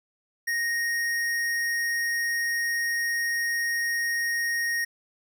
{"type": "tone with hard clipping", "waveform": "sine", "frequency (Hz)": 1864.7, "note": "A#6", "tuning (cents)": 0, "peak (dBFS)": -26, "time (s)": [0.47, 4.85], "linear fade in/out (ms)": 10, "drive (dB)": 15, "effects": []}